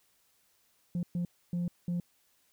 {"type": "tone bursts at uneven times", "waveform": "sine", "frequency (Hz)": 174.61, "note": "F3", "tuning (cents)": 0, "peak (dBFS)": -27, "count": 4, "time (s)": [[0.95, 1.03], [1.15, 1.25], [1.53, 1.68], [1.88, 2]], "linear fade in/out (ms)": 2, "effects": ["tanh soft clip ceiling -28 dBFS", "white hiss -70 dBFS RMS until 2.52 s"]}